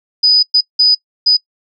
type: tone bursts at uneven times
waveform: sine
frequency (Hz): 4978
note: D#8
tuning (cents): 0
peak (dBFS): -6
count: 4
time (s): 0.23-0.43 / 0.54-0.61 / 0.79-0.95 / 1.26-1.37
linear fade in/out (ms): 10
effects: noise-tail reverb RT60 0.1 s tail -25 dB re dry